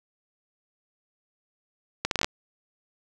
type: accelerating click train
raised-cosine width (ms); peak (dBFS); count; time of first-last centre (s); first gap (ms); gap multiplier
0.2; -7; 7; 2.05-2.245; 62; 0.73
effects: none